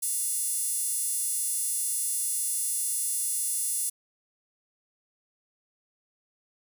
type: tone with high-pass filter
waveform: 5% pulse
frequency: 699 Hz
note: F5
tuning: 1 cent sharp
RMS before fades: -29 dBFS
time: 0.02-3.9 s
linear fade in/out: 10 ms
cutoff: 11000 Hz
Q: 2.9
effects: none